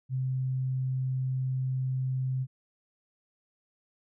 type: tone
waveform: sine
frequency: 130.2 Hz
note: C3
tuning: 8 cents flat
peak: -27 dBFS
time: 0.09-2.47 s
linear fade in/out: 50 ms
effects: none

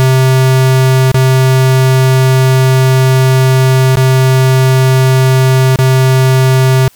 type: tone with dropouts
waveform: square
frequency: 130.81 Hz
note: C3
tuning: in tune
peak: -6 dBFS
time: 0-6.88 s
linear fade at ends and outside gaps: 0 ms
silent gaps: 1.116-1.144 / 3.956-3.971 / 5.759-5.788 s
effects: white hiss -45 dBFS RMS until 6.95 s

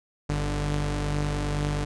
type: tone pair together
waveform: sawtooth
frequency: 49.68 / 146.83 Hz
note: G1 / D3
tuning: +24 / 0 cents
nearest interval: octave + perfect fifth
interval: 1876 cents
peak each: -24 dBFS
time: 0.29-1.85 s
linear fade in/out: 10 ms
effects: resampled to 22050 Hz

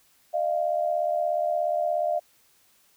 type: tone pair together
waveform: sine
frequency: 613.1 / 690 Hz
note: D#5 / F5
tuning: -26 / -21 cents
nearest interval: major second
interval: 205 cents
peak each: -26 / -25 dBFS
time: 0.33-2.2 s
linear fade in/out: 20 ms
effects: white hiss -62 dBFS RMS until 2.96 s

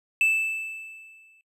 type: tone with exponential decay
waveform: triangle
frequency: 2637 Hz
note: E7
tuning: in tune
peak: -15 dBFS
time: 0.21-1.41 s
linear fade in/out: 1 ms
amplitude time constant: 260 ms
effects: noise-tail reverb RT60 0.1 s tail -24 dB re dry + resampled to 32000 Hz

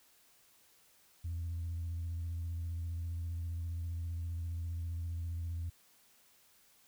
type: tone with vibrato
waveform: sine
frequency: 84.3 Hz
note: E2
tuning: 39 cents sharp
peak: -34 dBFS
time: 1.24-5.7 s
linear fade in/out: 10 ms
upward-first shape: triangle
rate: 15 Hz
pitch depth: 38 cents each way
effects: tanh soft clip ceiling -33 dBFS + white hiss -66 dBFS RMS until 6.87 s

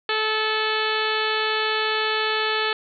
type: harmonic tone with a mistuned harmonic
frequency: 434.4 Hz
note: A4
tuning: 22 cents flat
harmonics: 1 / 2 / 3 / 4 / 5 / 6 / 7 / 8 / 9 / 10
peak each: -27 / -30 / -28 / -27 / -33 / -31 / -31 / -31 / -36 / -33 dBFS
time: 0.09-2.73 s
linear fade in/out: 2 ms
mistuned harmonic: 5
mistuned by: +23 cents
effects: none

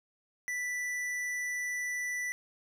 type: tone with hard clipping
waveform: sine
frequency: 1975.5 Hz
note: B6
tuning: in tune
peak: -34 dBFS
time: 0.48-2.32 s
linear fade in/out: 0 ms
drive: 11 dB
effects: none

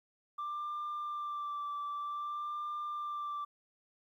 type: tone with vibrato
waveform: sine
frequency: 1179 Hz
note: D6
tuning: 6 cents sharp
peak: -34 dBFS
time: 0.38-3.45 s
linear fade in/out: 10 ms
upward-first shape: sine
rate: 0.53 Hz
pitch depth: 22 cents each way
effects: tanh soft clip ceiling -34 dBFS + 12-bit

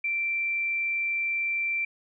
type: tone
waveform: sine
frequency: 2349 Hz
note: D7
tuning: in tune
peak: -25 dBFS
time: 0.04-1.85 s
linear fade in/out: 5 ms
effects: none

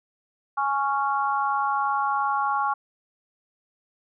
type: chord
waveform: sine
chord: Db major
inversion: second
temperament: just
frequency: 831.5 / 1108.7 / 1385.9 Hz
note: Ab5 / Db6 / F6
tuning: +2 / 0 / -14 cents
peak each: -25 / -25 / -29 dBFS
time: 0.57-2.74 s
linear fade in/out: 10 ms
effects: none

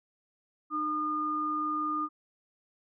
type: tone pair together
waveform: sine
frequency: 304.2 / 1217 Hz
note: D#4 / D#6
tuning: -39 / -39 cents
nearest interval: 2 octaves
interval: 2400 cents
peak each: -35 / -29 dBFS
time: 0.7-2.09 s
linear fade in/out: 50 ms
effects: none

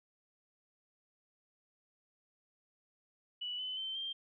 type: tone with pitch steps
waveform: sine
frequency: 2954 / 3025 / 3097 / 3172 Hz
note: F#7 / F#7 / G7 / G7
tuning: -3 / +38 / -22 / +20 cents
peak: -37 dBFS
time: 3.41-4.13 s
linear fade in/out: 10 ms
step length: 180 ms
effects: none

